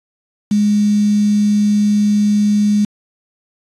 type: tone with quantisation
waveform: sine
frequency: 207.7 Hz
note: G#3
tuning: in tune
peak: -10 dBFS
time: 0.51-2.85 s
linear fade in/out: 5 ms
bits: 5
effects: resampled to 24000 Hz